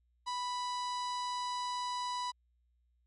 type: harmonic tone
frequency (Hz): 987.8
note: B5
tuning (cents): 0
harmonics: 1 / 2 / 3 / 4 / 5 / 6 / 7 / 8 / 9 / 10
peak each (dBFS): -35 / -51 / -51 / -45 / -48 / -55 / -56 / -58 / -63 / -62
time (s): 0.26-2.32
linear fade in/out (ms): 20
effects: added 60 Hz sine -70 dBFS peak until 3.06 s